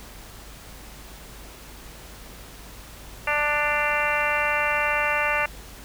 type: harmonic tone with a mistuned harmonic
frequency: 295.2 Hz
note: D4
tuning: 9 cents sharp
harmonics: 2 / 3 / 4 / 5 / 6 / 7 / 8 / 9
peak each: -29 / -29 / -29 / -29 / -29 / -29 / -29 / -29 dBFS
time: 3.27-5.46 s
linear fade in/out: 5 ms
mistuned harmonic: 9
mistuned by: +55 cents
effects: added 50 Hz sine -44 dBFS peak until 5.84 s + pink hiss -44 dBFS RMS until 5.84 s